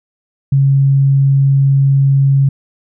sine tone, 137.4 Hz, C#3, 15 cents flat, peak -7 dBFS, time 0.52-2.49 s, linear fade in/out 5 ms, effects none

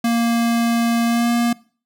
square tone with pitch glide, 233.1 to 236.5 Hz, A#3 to A#3, 0 to +25 cents, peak -16 dBFS, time 0.04-1.53 s, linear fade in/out 5 ms, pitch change +25 cents, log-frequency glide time 1.06-1.3 s, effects noise-tail reverb RT60 0.4 s tail -21 dB re dry

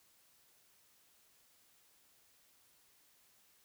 silence, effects white hiss -69 dBFS RMS until 3.64 s

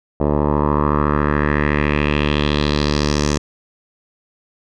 10% pulse tone with low-pass filter sweep, 73.8 Hz, D2, 9 cents sharp, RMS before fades -17 dBFS, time 0.2-3.38 s, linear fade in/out 5 ms, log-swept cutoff 710 to 6500 Hz, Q 3.1, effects none

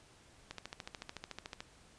click train, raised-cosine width 0.2 ms, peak -25 dBFS, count 16, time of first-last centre 0.51-1.605 s, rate 13.7 Hz, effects pink hiss -62 dBFS RMS until 1.98 s + resampled to 22050 Hz

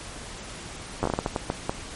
slowing click train, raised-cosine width 1 ms, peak -10 dBFS, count 11, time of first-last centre 1.03-1.695 s, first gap 10 ms, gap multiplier 1.39, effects pink hiss -39 dBFS RMS until 1.95 s + MP3 48 kbps

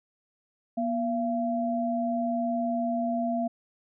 sine tone pair together, 240 / 680.7 Hz, B3 / F5, -49 / -45 cents, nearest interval octave + tritone, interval 1804 cents, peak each -28 dBFS, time 0.77-3.48 s, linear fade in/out 10 ms, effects none

